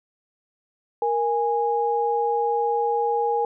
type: tone pair together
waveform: sine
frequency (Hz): 467.8 / 826.1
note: A#4 / G#5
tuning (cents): +6 / -9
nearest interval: minor seventh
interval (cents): 985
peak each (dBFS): -23 / -22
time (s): 1.02-3.45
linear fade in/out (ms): 2
effects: none